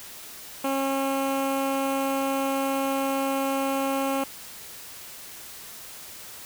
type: tone with notch filter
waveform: 15% pulse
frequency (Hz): 271.7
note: C#4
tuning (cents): -35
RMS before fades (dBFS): -26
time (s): 0.64-4.24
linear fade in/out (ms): 5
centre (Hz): 4900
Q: 0.97
effects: white hiss -42 dBFS RMS until 6.45 s